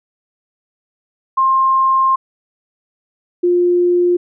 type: tone pair in turn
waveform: sine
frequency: 1060 / 353.1 Hz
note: C6 / F4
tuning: +22 / +19 cents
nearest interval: octave + perfect fifth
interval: 1903 cents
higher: first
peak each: -10 dBFS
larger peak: neither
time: 1.37-2.16 / 3.43-4.17 s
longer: first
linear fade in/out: 10 ms
effects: none